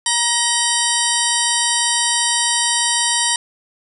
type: harmonic tone with a mistuned harmonic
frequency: 946 Hz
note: A#5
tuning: 25 cents sharp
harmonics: 1 / 2 / 3 / 4 / 5 / 6 / 8 / 9 / 10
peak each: -24 / -24 / -24 / -24 / -24 / -24 / -24 / -24 / -24 dBFS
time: 0.06-3.36 s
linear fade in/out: 2 ms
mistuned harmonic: 3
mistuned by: +130 cents
effects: none